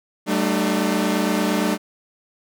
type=tone cluster; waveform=sawtooth; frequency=191.9 / 220.5 / 300.9 Hz; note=G3 / A3 / D4; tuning=-37 / +4 / +42 cents; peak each=-19 dBFS; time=0.26-1.78 s; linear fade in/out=50 ms; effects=none